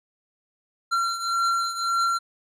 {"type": "beating tone pair", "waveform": "square", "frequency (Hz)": [1367, 1368.8], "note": ["F6", "F6"], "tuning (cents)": [-37, -35], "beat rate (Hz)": 1.8, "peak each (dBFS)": [-24, -29], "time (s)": [0.91, 2.19], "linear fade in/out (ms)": 20, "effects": ["low-pass 8000 Hz 12 dB/octave"]}